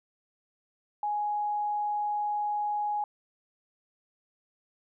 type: tone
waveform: sine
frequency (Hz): 833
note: G#5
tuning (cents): +5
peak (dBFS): -27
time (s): 1.03-3.04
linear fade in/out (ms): 2
effects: none